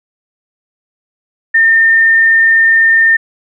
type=tone; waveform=sine; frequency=1812 Hz; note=A#6; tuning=50 cents flat; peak=-5 dBFS; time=1.54-3.17 s; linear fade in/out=10 ms; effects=none